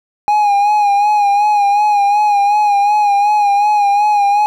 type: tone with vibrato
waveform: triangle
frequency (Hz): 823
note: G#5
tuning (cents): -16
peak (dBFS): -7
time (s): 0.28-4.46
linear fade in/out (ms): 0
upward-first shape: sine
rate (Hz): 2.7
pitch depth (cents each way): 44
effects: none